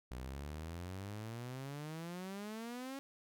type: exponential sweep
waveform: sawtooth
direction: up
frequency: 60.5 to 277.4 Hz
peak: -39 dBFS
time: 0.11-2.99 s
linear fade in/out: 0 ms
effects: none